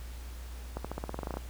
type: accelerating click train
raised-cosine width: 1 ms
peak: -21 dBFS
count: 13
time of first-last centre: 0.77-1.371 s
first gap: 76 ms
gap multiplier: 0.92
effects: added 60 Hz sine -40 dBFS peak until 1.49 s + pink hiss -52 dBFS RMS until 1.49 s